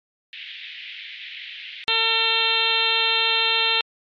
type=band-pass noise; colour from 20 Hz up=white; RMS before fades=-37 dBFS; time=0.33-1.84 s; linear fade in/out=0 ms; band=1900 to 3600 Hz; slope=48 dB/octave
type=harmonic tone; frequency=451.7 Hz; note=A4; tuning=45 cents sharp; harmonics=1 / 2 / 3 / 4 / 5 / 6 / 7 / 8 / 9; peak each=-32 / -29 / -30 / -31 / -31 / -23 / -24 / -24 / -26 dBFS; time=1.88-3.81 s; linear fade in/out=0 ms
effects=MP3 48 kbps